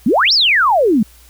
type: exponential two-way sweep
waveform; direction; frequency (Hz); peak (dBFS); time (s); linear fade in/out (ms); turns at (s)
sine; up then down; 196 to 5640 to 196; -9; 0.06-1.03; 5; 0.33
effects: added 60 Hz sine -44 dBFS peak until 1.29 s + white hiss -47 dBFS RMS until 1.29 s